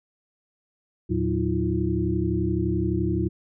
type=tone cluster; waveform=sine; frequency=79.8 / 114.2 / 183.1 / 317.1 / 348.8 Hz; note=D#2 / A#2 / F#3 / D#4 / F4; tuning=+44 / -35 / -18 / +33 / -2 cents; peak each=-28 dBFS; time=1.09-3.29 s; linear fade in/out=20 ms; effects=none